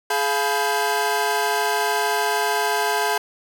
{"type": "tone cluster", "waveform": "45% pulse", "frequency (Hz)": [421.9, 696, 857, 993, 1584], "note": ["G#4", "F5", "A5", "B5", "G6"], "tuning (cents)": [27, -6, -46, 9, 18], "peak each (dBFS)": -26, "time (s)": [0.1, 3.18], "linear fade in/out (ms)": 5, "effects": []}